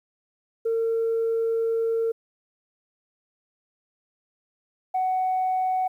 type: tone pair in turn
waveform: sine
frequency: 455 / 745.9 Hz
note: A#4 / F#5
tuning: -42 / +14 cents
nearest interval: major sixth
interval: 856 cents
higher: second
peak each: -20 dBFS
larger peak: neither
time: 0.65-2.12 / 4.94-5.88 s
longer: first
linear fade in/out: 10 ms
effects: tanh soft clip ceiling -18 dBFS + 10-bit